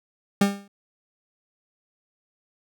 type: tone with exponential decay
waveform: 40% pulse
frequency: 200 Hz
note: G3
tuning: 35 cents sharp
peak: -13 dBFS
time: 0.41-0.68 s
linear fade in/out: 5 ms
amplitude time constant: 57 ms
effects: none